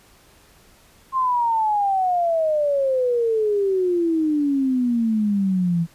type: exponential sweep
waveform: sine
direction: down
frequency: 1068 to 164.3 Hz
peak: -17 dBFS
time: 1.12-5.87 s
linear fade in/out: 50 ms
effects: pink hiss -53 dBFS RMS until 5.94 s + resampled to 32000 Hz